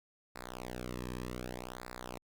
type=tone with flanger; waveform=sawtooth; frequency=61.74 Hz; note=B1; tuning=in tune; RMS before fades=-43 dBFS; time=0.35-2.18 s; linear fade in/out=10 ms; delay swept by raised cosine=0.32 to 1.42 ms; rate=0.65 Hz; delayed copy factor=-0.95; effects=Opus 48 kbps